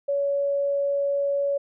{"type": "tone", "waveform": "sine", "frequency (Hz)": 563, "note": "C#5", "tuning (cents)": 27, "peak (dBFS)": -21, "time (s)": [0.08, 1.58], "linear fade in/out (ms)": 10, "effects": []}